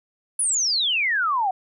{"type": "exponential sweep", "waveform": "sine", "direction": "down", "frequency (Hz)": [10400, 727], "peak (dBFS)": -19, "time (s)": [0.39, 1.51], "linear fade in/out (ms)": 5, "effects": []}